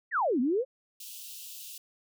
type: exponential two-way sweep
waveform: sine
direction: down then up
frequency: 1996 to 233.1 to 553 Hz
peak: -24 dBFS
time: 0.11-0.65 s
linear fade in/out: 50 ms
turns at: 0.4 s
type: high-pass noise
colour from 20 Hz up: white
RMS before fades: -44 dBFS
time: 1-1.78 s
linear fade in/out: 5 ms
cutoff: 2600 Hz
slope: 96 dB/octave
effects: none